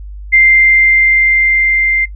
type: tone with level ramp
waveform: sine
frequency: 2093 Hz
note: C7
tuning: in tune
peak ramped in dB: -4 to -10 dBFS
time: 0.32-2.06 s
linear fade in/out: 20 ms
effects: noise-tail reverb RT60 0.1 s tail -17 dB re dry + added 50 Hz sine -25 dBFS peak until 2.15 s